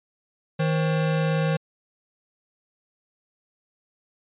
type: tone pair together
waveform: square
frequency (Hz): 158.46 / 533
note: D#3 / C5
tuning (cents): +32 / +32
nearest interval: octave + major sixth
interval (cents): 2100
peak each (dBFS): -22 / -29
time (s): 0.59-1.57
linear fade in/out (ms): 10
effects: resampled to 8000 Hz